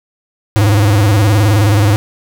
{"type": "tone with vibrato", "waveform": "square", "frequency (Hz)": 103.83, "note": "G#2", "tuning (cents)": 0, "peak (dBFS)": -8, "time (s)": [0.56, 1.96], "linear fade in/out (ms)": 0, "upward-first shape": "square", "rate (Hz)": 19, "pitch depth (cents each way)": 92, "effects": []}